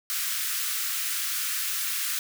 white high-pass noise, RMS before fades -29 dBFS, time 0.1-2.19 s, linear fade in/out 0 ms, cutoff 1200 Hz, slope 48 dB/octave, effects none

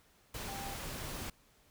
sine tone in noise, 791 Hz, G5, 15 cents sharp, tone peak -44 dBFS, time 0.48-0.74 s, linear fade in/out 5 ms, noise pink, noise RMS -42 dBFS, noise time 0.34-1.3 s, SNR -5 dB, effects pink hiss -67 dBFS RMS until 1.7 s

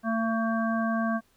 harmonic tone, 225.5 Hz, A3, 43 cents sharp, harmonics 1 / 3 / 5 / 7, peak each -26 / -31 / -33 / -34 dBFS, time 0.03-1.21 s, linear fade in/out 50 ms, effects pink hiss -66 dBFS RMS until 1.36 s

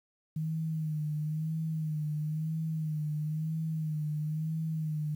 sine tone with vibrato, 155.56 Hz, D#3, in tune, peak -30 dBFS, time 0.36-5.15 s, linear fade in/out 5 ms, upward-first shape sine, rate 1 Hz, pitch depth 53 cents each way, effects 10-bit

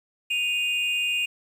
triangle tone pair together, 2489 / 2804 Hz, D#7 / F7, 0 / +6 cents, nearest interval major second, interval 206 cents, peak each -24 dBFS, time 0.3-1.26 s, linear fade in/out 10 ms, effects 9-bit

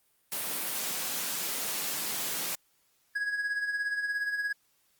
white high-pass noise, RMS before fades -33 dBFS, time 0.32-2.55 s, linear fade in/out 0 ms, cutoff 140 Hz, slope 48 dB/octave
triangle tone with tremolo, 1661.2 Hz, G#6, in tune, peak -25 dBFS, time 3.15-4.53 s, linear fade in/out 10 ms, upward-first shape sine, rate 17 Hz, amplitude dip 55%
effects white hiss -70 dBFS RMS until 4.99 s + Opus 32 kbps

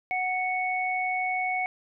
sine tone pair together, 739.8 / 2217 Hz, F#5 / C#7, 0 / 0 cents, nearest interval octave + perfect fifth, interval 1900 cents, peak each -28 dBFS, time 0.11-1.66 s, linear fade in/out 0 ms, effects none

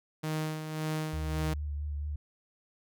sawtooth tone with tremolo, 155.9 Hz, D#3, 4 cents sharp, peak -26 dBFS, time 0.23-1.54 s, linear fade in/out 10 ms, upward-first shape sine, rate 1.8 Hz, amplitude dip 55%
sine tone with vibrato, 73.42 Hz, D2, in tune, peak -32 dBFS, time 1.13-2.16 s, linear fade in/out 5 ms, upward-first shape triangle, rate 4.5 Hz, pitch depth 33 cents each way
effects none

